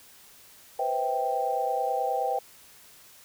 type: chord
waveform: sine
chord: C major seventh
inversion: third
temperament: equal with one note detuned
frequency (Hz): 493.9 / 523.3 / 649.1 / 784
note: B4 / C5 / E5 / G5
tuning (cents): 0 / 0 / -27 / 0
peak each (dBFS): -32 / -33 / -33 / -27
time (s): 0.79-2.39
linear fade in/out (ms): 5
effects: white hiss -53 dBFS RMS until 3.24 s